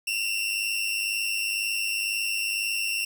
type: tone pair together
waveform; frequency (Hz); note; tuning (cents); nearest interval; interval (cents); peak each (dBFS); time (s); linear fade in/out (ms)
sawtooth; 2692 / 2794; E7 / F7; +36 / 0; minor second; 64; -24 / -27; 0.07-3.05; 5
effects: 9-bit